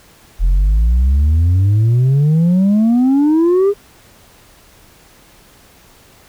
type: exponential sweep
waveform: sine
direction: up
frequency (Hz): 41.19 to 413.9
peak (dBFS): -6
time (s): 0.39-3.74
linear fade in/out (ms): 50
effects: tanh soft clip ceiling -8 dBFS + pink hiss -46 dBFS RMS until 6.28 s